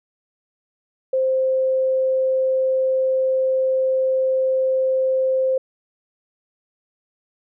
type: tone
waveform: sine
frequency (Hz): 523.3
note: C5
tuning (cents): 0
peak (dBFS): -16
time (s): 1.13-5.58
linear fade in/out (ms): 5
effects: none